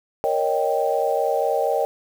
sine chord, Eb dominant seventh, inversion second, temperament equal with one note detuned, 466.2 / 554.4 / 618.7 / 784 Hz, Bb4 / Db5 / Eb5 / G5, 0 / 0 / -10 / 0 cents, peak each -24 dBFS, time 0.24-1.85 s, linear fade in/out 0 ms, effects 7-bit

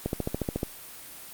click train, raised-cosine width 2 ms, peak -14 dBFS, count 9, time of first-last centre 0.06-0.631 s, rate 14 Hz, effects white hiss -44 dBFS RMS until 1.33 s + Opus 32 kbps

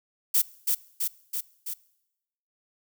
violet noise with echo, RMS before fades -21 dBFS, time 0.34-0.42 s, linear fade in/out 10 ms, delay 330 ms, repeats 4, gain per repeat -3 dB, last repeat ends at 1.74 s, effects noise-tail reverb RT60 0.9 s tail -22 dB re dry

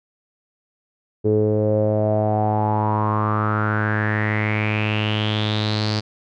sawtooth tone with low-pass filter sweep, 106.7 Hz, G#2, 47 cents sharp, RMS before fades -20 dBFS, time 1.24-6.01 s, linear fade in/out 20 ms, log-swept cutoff 410 to 4700 Hz, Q 7.1, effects none

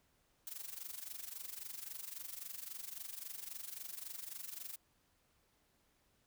blue noise with amplitude modulation, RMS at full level -44 dBFS, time 0.47-4.76 s, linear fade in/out 0 ms, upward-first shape sine, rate 23.7 Hz, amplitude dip 80%, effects pink hiss -75 dBFS RMS until 6.26 s

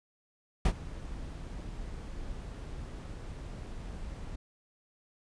brown noise with ADSR envelope, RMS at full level -21 dBFS, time 0.65-4.36 s, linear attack 5 ms, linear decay 66 ms, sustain -20 dB, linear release 8 ms, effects resampled to 22050 Hz

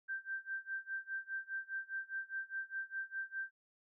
sine tone with tremolo, 1568 Hz, G6, in tune, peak -36 dBFS, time 0.08-3.51 s, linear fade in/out 20 ms, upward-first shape sine, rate 4.9 Hz, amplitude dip 95%, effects none

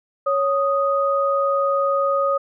sine tone pair together, 554.9 / 1244.5 Hz, C#5 / D#6, +2 / 0 cents, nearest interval octave + major second, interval 1398 cents, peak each -19 / -20 dBFS, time 0.26-2.38 s, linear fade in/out 10 ms, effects none

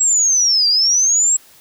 sine linear two-way sweep, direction down then up, 7710 to 4672 to 7700 Hz, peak -11 dBFS, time 0-1.37 s, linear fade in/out 10 ms, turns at 0.68 s, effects white hiss -47 dBFS RMS until 1.6 s

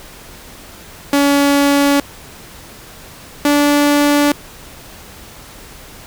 sawtooth tone pair in turn, 283.1 / 290.2 Hz, C#4 / D4, +37 / -21 cents, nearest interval unison, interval 42 cents, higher second, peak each -6 dBFS, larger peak neither, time 1.13-2 / 3.45-4.32 s, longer neither, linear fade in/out 2 ms, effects pink hiss -37 dBFS RMS until 6.06 s

